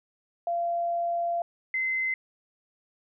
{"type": "tone pair in turn", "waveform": "sine", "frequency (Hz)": [687, 2059], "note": ["F5", "C7"], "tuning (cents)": [-29, -28], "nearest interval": "octave + perfect fifth", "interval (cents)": 1901, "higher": "second", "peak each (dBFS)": -25, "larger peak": "neither", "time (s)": [[0.47, 1.42], [1.74, 2.14]], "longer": "first", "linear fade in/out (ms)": 2, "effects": []}